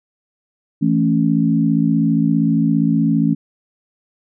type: chord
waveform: sine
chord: A major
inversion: second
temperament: equal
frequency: 164.81 / 220 / 277.2 Hz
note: E3 / A3 / C#4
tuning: 0 / 0 / 0 cents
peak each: -17 dBFS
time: 0.81-3.35 s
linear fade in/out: 20 ms
effects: none